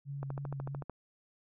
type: tone with vibrato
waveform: sine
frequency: 138.59 Hz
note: C#3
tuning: in tune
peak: -37 dBFS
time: 0.05-0.84 s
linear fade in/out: 50 ms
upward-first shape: square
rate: 3 Hz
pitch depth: 21 cents each way
type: click train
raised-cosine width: 1 ms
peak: -27 dBFS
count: 10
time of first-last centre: 0.23-0.897 s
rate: 13.5 Hz
effects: none